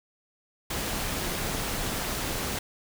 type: noise with amplitude modulation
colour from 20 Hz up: pink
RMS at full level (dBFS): -29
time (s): 0.7-2.59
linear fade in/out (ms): 5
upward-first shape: sine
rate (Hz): 209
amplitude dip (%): 40
effects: none